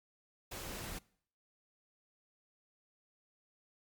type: noise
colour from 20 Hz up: pink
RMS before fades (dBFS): -44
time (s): 0.51-0.99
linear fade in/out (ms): 10
effects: noise-tail reverb RT60 0.6 s tail -23 dB re dry + Opus 48 kbps